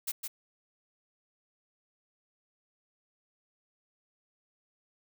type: noise with echo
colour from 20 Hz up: blue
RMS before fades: -33 dBFS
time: 0.07-0.12 s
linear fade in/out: 10 ms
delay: 160 ms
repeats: 1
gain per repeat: -4 dB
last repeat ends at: 0.28 s
effects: none